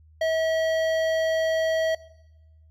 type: tone with hard clipping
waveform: sine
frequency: 644 Hz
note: E5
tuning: 41 cents flat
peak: -23 dBFS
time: 0.21-1.95 s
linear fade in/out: 5 ms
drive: 13 dB
effects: noise-tail reverb RT60 1.0 s tail -20 dB re dry + added 78 Hz sine -51 dBFS peak until 2.7 s

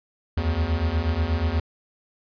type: beating tone pair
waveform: square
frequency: 75.4 / 83.7 Hz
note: D2 / E2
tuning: +46 / +27 cents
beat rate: 8.3 Hz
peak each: -26 / -24 dBFS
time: 0.37-1.6 s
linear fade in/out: 5 ms
effects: resampled to 11025 Hz

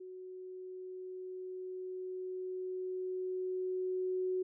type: tone with level ramp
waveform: sine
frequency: 370 Hz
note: F#4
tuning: in tune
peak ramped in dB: -45 to -31 dBFS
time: 0-4.43 s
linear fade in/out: 10 ms
effects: none

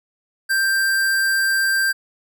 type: tone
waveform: square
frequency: 1577 Hz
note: G6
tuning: 10 cents sharp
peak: -17 dBFS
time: 0.49-1.93 s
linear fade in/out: 20 ms
effects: none

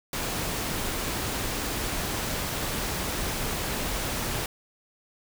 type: noise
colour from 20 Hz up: pink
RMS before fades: -30 dBFS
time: 0.13-4.46 s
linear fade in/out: 2 ms
effects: none

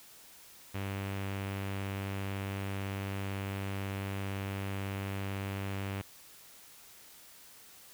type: tone with low-pass filter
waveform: sawtooth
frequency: 98 Hz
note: G2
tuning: in tune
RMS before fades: -37 dBFS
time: 0.74-6.02 s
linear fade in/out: 10 ms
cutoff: 2700 Hz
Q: 2.1
effects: white hiss -55 dBFS RMS until 7.93 s

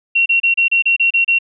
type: tone bursts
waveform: sine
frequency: 2736 Hz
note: F7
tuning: 36 cents flat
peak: -10 dBFS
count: 9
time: 0.15-1.388 s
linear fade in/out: 10 ms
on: 110 ms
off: 31 ms
effects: none

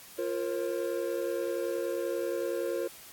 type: chord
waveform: triangle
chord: F suspended fourth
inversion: none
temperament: equal with one note detuned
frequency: 349.2 / 466.2 / 536.7 Hz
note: F4 / Bb4 / C5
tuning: 0 / 0 / +44 cents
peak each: -32 dBFS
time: 0.18-2.88 s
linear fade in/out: 10 ms
effects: white hiss -50 dBFS RMS until 3.12 s + AAC 64 kbps

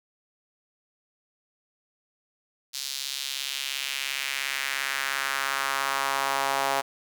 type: tone with high-pass filter sweep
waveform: sawtooth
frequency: 137.1 Hz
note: C#3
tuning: 19 cents flat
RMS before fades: -29 dBFS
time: 2.73-6.82 s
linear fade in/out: 20 ms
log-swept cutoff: 4500 to 750 Hz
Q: 1.8
effects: none

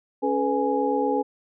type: tone cluster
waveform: sine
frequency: 276.9 / 429.2 / 497.7 / 833 Hz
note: C#4 / A4 / B4 / G#5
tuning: -2 / -43 / +13 / +5 cents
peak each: -26 dBFS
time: 0.22-1.23 s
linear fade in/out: 20 ms
effects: none

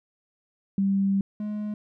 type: tone pair in turn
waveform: sine / triangle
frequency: 196 / 210.2 Hz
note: G3 / G#3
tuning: 0 / +21 cents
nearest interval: minor second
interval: 121 cents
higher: second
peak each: -20 / -26 dBFS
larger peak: first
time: 0.78-1.21 / 1.4-1.74 s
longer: first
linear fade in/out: 2 ms
effects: none

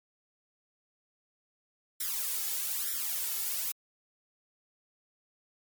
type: noise with flanger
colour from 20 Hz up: blue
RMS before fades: -33 dBFS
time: 2-3.72 s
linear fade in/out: 5 ms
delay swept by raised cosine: 0.54 to 2.34 ms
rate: 1.1 Hz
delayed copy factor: +0.95
effects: MP3 96 kbps

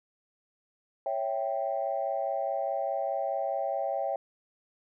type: chord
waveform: sine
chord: C# diminished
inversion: none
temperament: equal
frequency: 554.4 / 659.3 / 784 Hz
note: C#5 / E5 / G5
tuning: 0 / 0 / 0 cents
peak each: -32 dBFS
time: 1.06-4.16 s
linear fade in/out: 2 ms
effects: tanh soft clip ceiling -18 dBFS

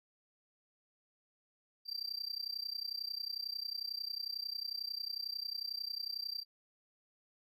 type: tone with amplitude modulation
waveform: triangle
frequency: 4699 Hz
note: D8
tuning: in tune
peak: -33 dBFS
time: 1.85-6.45 s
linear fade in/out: 50 ms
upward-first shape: sine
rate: 31.1 Hz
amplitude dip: 95%
effects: none

